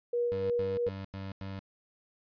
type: tone with tremolo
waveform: sine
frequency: 479.3 Hz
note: A#4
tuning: 48 cents sharp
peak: -26 dBFS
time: 0.13-0.89 s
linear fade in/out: 5 ms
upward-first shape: sine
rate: 3 Hz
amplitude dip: 40%
type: tone bursts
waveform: 25% pulse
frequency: 97 Hz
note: G2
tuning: 18 cents flat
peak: -34 dBFS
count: 5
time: 0.32-1.592 s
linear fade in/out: 0 ms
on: 180 ms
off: 93 ms
effects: resampled to 11025 Hz